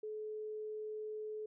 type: tone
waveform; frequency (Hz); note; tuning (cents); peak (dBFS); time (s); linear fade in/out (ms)
sine; 429.2; A4; -43; -40; 0.03-1.46; 5
effects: none